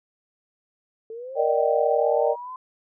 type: linear sweep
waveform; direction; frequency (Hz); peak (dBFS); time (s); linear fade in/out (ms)
sine; up; 439 to 1036; -33; 1.1-2.56; 2
type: chord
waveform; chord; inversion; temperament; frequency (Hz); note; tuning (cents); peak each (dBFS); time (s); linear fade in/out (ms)
sine; Eb major seventh; second; just; 466.7 / 583.4 / 622.3 / 777.8; Bb4 / D5 / Eb5 / G5; +2 / -12 / 0 / -14; -23 / -23 / -24 / -26; 1.35-2.36; 50
effects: none